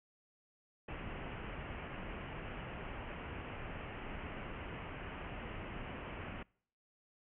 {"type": "low-pass noise", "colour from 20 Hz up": "pink", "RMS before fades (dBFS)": -45, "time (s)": [0.88, 6.43], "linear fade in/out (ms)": 5, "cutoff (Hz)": 3000, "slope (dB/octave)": 96, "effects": ["noise-tail reverb RT60 0.6 s tail -26 dB re dry"]}